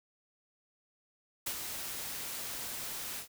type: noise with ADSR envelope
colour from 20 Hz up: white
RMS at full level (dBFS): -34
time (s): 1.46-3.28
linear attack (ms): 11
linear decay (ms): 63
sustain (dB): -6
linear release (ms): 100
effects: none